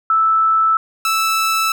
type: tone pair in turn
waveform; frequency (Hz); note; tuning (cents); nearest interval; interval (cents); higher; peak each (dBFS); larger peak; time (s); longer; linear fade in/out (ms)
sine / sawtooth; 1316 / 1316; E6 / E6; -3 / -3; unison; 0; neither; -11; neither; 0.1-0.77 / 1.05-1.72; neither; 2
effects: none